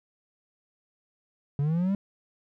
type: linear sweep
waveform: triangle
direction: up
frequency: 138.1 to 202.2 Hz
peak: -21 dBFS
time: 1.59-1.95 s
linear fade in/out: 2 ms
effects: none